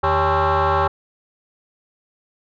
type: tone with frequency modulation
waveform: sine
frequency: 156 Hz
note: D#3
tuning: 5 cents sharp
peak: -12 dBFS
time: 0.03-0.88 s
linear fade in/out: 10 ms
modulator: 239 Hz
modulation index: 5.1
effects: tanh soft clip ceiling -14 dBFS